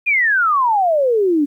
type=exponential sweep; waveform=sine; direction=down; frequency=2489 to 277.2 Hz; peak=-12 dBFS; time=0.06-1.46 s; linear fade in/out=20 ms; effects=9-bit